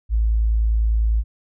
sine tone, 55 Hz, A1, in tune, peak -15 dBFS, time 0.09-1.24 s, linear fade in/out 50 ms, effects none

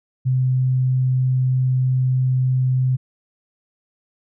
sine tone, 128.8 Hz, C3, 27 cents flat, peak -15 dBFS, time 0.25-2.97 s, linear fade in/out 20 ms, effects none

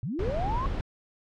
sine linear sweep, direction up, 100.3 to 1108.7 Hz, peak -29 dBFS, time 0.03-0.66 s, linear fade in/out 0 ms
brown noise, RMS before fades -30 dBFS, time 0.19-0.81 s, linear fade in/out 2 ms
effects low-pass 4000 Hz 12 dB/octave

